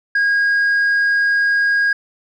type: tone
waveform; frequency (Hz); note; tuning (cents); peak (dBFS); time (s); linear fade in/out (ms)
sine; 1635; G#6; -28; -10; 0.15-1.93; 5
effects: tanh soft clip ceiling -12 dBFS